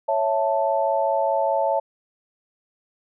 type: chord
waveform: sine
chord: A major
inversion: first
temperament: equal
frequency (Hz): 554.4 / 659.3 / 880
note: C#5 / E5 / A5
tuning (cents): 0 / 0 / 0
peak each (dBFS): -23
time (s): 0.08-1.8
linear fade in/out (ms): 10
effects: none